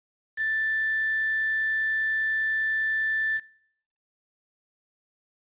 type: tone with quantisation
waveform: sine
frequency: 1765 Hz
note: A6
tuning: 5 cents sharp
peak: -24 dBFS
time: 0.36-3.41 s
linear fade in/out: 50 ms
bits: 6
effects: noise-tail reverb RT60 0.7 s tail -22 dB re dry + resampled to 8000 Hz